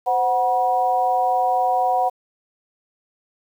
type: tone with amplitude modulation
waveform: sine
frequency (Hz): 740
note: F#5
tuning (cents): 0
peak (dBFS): -12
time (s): 0.06-2.1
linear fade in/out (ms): 20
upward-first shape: sine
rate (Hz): 224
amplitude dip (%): 90
effects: 8-bit